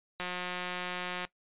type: click train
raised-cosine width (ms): 0.3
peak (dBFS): -20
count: 190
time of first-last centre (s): 0.2-1.25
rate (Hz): 180
effects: noise-tail reverb RT60 0.1 s tail -19 dB re dry + resampled to 8000 Hz